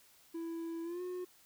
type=tone with pitch glide; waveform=triangle; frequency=331.6 to 361.6 Hz; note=E4 to F#4; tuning=+10 to -40 cents; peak=-36 dBFS; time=0.34-1.25 s; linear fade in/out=10 ms; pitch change=+150 cents; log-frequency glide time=0.83-1.02 s; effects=white hiss -64 dBFS RMS until 1.45 s